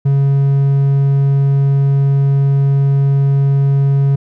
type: tone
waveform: triangle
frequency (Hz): 138.59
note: C#3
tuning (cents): 0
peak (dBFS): -7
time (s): 0.05-4.16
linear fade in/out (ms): 10
effects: none